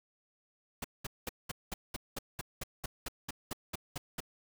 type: noise bursts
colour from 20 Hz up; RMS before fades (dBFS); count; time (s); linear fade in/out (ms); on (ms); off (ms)
pink; -38; 16; 0.82-4.204; 5; 24; 200
effects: none